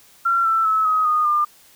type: tone with pitch steps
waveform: sine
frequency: 1367 / 1331.9 / 1297.8 / 1264.5 / 1232 / 1200.4 Hz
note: F6 / E6 / E6 / D#6 / D#6 / D6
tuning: -37 / +17 / -27 / +28 / -17 / +38 cents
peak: -15 dBFS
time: 0.25-1.45 s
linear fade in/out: 10 ms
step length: 200 ms
effects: white hiss -51 dBFS RMS until 1.75 s